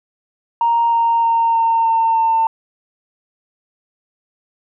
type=tone with pitch steps; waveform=sine; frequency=932.3 / 925.9 / 919.5 / 913.1 / 906.8 / 900.5 Hz; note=A#5 / A#5 / A#5 / A#5 / A#5 / A5; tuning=0 / -12 / -24 / -36 / -48 / +40 cents; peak=-11 dBFS; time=0.61-2.47 s; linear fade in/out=2 ms; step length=310 ms; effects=tanh soft clip ceiling -7 dBFS